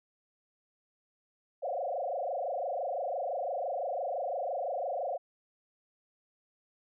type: tone with frequency modulation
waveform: sine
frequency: 630 Hz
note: D#5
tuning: 21 cents sharp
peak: -31 dBFS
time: 1.62-5.18 s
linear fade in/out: 20 ms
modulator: 25.9 Hz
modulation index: 4.2
effects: none